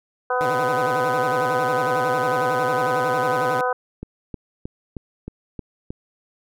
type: harmonic tone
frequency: 250.7 Hz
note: B3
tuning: 26 cents sharp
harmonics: 2 / 3 / 4 / 5 / 6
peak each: -23 / -25 / -26 / -27 / -28 dBFS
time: 0.3-3.73 s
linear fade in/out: 5 ms
type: tone with vibrato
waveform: 10% pulse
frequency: 139.7 Hz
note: C#3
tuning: 14 cents sharp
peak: -19 dBFS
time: 0.41-3.61 s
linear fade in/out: 0 ms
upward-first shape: sine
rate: 11 Hz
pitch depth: 250 cents each way
type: click train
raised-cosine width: 3 ms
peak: -18 dBFS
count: 7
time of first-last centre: 4.03-5.905 s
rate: 3.2 Hz
effects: none